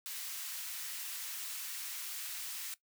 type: high-pass noise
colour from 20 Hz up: white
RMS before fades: -42 dBFS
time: 0.06-2.74 s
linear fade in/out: 0 ms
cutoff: 1500 Hz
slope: 12 dB/octave
effects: noise-tail reverb RT60 0.1 s tail -17 dB re dry